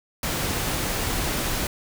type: noise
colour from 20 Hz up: pink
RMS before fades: -26 dBFS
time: 0.23-1.67 s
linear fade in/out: 2 ms
effects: none